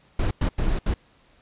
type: noise bursts at uneven times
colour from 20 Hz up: brown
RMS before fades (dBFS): -22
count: 4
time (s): 0.19-0.31 / 0.41-0.49 / 0.58-0.79 / 0.86-0.94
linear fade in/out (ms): 5
effects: pink hiss -59 dBFS RMS until 1.41 s + resampled to 8000 Hz